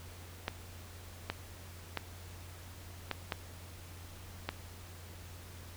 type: clicks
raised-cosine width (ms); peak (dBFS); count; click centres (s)
0.3; -17; 6; 0.481 / 1.3 / 1.973 / 3.113 / 3.322 / 4.49
effects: added 88 Hz sine -49 dBFS peak until 5.76 s + pink hiss -53 dBFS RMS until 5.76 s